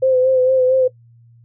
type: tone with vibrato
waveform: sine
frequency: 516 Hz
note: C5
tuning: 24 cents flat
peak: -11 dBFS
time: 0.02-0.88 s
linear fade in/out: 10 ms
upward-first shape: sine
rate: 4.4 Hz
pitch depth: 35 cents each way
effects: noise-tail reverb RT60 0.1 s tail -19 dB re dry + added 117 Hz sine -45 dBFS peak until 1.44 s